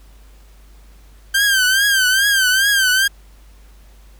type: tone with vibrato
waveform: sawtooth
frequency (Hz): 1568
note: G6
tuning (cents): 0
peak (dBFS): -9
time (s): 1.34-3.08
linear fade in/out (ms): 10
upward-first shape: triangle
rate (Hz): 2.4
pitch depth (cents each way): 110
effects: added 50 Hz sine -42 dBFS peak until 4.19 s + pink hiss -53 dBFS RMS until 4.19 s